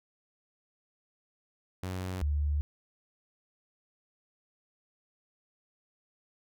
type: tone pair in turn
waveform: sawtooth / sine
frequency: 92.5 / 73.28 Hz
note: F#2 / D2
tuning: 0 / -3 cents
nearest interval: major third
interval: 403 cents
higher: first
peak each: -30 / -26 dBFS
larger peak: second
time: 1.83-2.22 / 2.22-2.61 s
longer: neither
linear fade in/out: 0 ms
effects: none